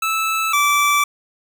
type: tone pair in turn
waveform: 25% pulse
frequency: 1312 / 1161.8 Hz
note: E6 / D6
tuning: -9 / -19 cents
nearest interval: major second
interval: 210 cents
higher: first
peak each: -14 / -10 dBFS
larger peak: second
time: 0.02-0.53 / 0.53-1.04 s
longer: neither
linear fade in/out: 5 ms
effects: none